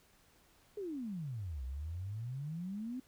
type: exponential two-way sweep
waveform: sine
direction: down then up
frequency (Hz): 430 to 62.1 to 263.4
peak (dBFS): -38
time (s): 0.77-3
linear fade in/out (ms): 5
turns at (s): 1.64
effects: pink hiss -67 dBFS RMS until 3.07 s